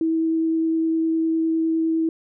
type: tone with vibrato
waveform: sine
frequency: 324.1 Hz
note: E4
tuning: 29 cents flat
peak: -18 dBFS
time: 0.01-2.09 s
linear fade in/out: 2 ms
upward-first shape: triangle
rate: 9.8 Hz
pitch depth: 8 cents each way
effects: none